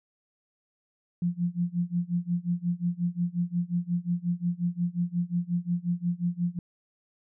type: tone with tremolo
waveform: sine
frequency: 174.61 Hz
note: F3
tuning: in tune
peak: -22 dBFS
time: 1.22-6.59 s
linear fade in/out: 2 ms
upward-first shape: sine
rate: 5.6 Hz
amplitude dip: 95%
effects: none